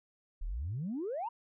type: exponential sweep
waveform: sine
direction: up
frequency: 32.04 to 984 Hz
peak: -33 dBFS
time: 0.41-1.29 s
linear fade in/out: 10 ms
effects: tanh soft clip ceiling -30 dBFS